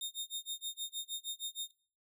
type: tone with tremolo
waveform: sawtooth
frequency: 3672 Hz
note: A#7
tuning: 27 cents flat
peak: -33 dBFS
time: 0.01-1.71 s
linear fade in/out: 2 ms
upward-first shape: sine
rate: 6.4 Hz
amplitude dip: 100%
effects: noise-tail reverb RT60 0.5 s tail -24 dB re dry